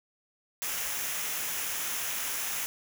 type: noise with comb filter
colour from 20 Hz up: white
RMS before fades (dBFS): -33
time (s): 0.62-2.66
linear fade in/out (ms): 0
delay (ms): 0.23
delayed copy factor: -0.5
effects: none